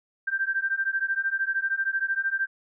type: beating tone pair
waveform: sine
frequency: 1568 / 1581 Hz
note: G6 / G6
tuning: 0 / +14 cents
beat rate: 13 Hz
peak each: -27 dBFS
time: 0.27-2.47 s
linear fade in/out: 10 ms
effects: none